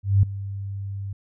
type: tone with ADSR envelope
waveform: sine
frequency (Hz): 98.8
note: G2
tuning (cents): +14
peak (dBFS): -11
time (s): 0.03-1.13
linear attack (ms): 200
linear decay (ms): 4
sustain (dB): -17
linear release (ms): 5
effects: none